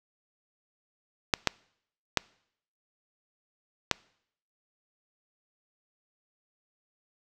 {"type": "clicks", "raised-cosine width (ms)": 0.2, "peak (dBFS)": -4, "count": 4, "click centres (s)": [1.338, 1.473, 2.173, 3.913], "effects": ["noise-tail reverb RT60 0.7 s tail -25 dB re dry"]}